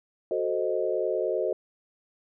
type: chord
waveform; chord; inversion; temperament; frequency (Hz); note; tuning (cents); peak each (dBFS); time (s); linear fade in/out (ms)
sine; F# diminished seventh; none; equal; 370 / 440 / 523.3 / 622.3; F#4 / A4 / C5 / Eb5; 0 / 0 / 0 / 0; -30; 0.31-1.53; 2
effects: none